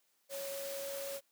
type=tone in noise; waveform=sine; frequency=554.4 Hz; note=C#5; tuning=in tune; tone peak=-40 dBFS; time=0.29-1.21 s; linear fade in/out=50 ms; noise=white; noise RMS=-45 dBFS; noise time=0.29-1.21 s; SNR=+2 dB; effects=white hiss -75 dBFS RMS until 1.31 s + high-pass 200 Hz 12 dB/octave